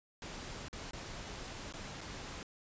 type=noise with dropouts; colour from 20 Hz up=pink; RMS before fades=-45 dBFS; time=0.22-2.43 s; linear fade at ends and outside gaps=1 ms; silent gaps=0.684-0.729 / 0.91-0.933 / 1.725-1.737 / 2.008-2.013 s; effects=resampled to 16000 Hz